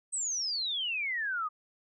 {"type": "exponential sweep", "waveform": "sine", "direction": "down", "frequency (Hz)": [8372, 1200], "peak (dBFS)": -30, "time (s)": [0.12, 1.49], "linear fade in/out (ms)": 20, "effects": []}